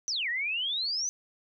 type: exponential two-way sweep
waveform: sine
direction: down then up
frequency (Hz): 6190 to 1829 to 6190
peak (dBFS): -28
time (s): 0.08-1.09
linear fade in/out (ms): 0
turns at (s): 0.29
effects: none